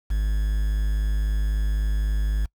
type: tone with quantisation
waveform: triangle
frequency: 51.91 Hz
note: G#1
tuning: in tune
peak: -18 dBFS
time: 0.1-2.46 s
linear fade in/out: 10 ms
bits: 7
effects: noise-tail reverb RT60 0.1 s tail -24 dB re dry